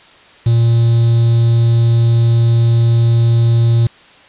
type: tone with quantisation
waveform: triangle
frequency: 116.54 Hz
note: A#2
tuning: in tune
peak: -6 dBFS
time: 0.46-3.87 s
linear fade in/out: 5 ms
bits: 5
effects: white hiss -43 dBFS RMS until 4.28 s + resampled to 8000 Hz